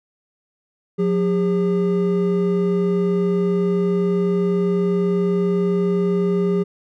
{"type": "tone pair together", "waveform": "triangle", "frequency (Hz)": [180, 404.1], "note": ["F#3", "G#4"], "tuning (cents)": [-47, -47], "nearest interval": "octave + major second", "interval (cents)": 1400, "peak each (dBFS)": -17, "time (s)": [0.98, 6.64], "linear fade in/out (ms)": 20, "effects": []}